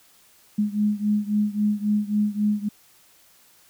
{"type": "beating tone pair", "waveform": "sine", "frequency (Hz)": [207.7, 211.4], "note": ["G#3", "G#3"], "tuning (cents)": [0, 31], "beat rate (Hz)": 3.7, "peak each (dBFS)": [-22, -24], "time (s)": [0.58, 2.69], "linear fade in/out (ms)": 10, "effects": ["white hiss -56 dBFS RMS until 3.69 s"]}